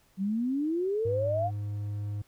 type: exponential sweep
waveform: sine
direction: up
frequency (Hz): 185 to 737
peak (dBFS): -26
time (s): 0.17-1.51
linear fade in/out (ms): 50
type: tone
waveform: triangle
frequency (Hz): 103.1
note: G#2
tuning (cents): -12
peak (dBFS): -29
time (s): 1.05-2.22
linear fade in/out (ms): 5
effects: pink hiss -65 dBFS RMS until 2.27 s